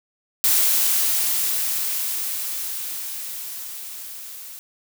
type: noise with level ramp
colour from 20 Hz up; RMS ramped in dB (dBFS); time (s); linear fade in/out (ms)
blue; -17 to -38; 0.44-4.59; 0
effects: none